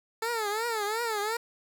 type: tone with vibrato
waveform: 15% pulse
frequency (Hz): 440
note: A4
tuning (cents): 0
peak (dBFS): -22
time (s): 0.22-1.37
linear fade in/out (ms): 5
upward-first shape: triangle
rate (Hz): 2.8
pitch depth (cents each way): 160
effects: none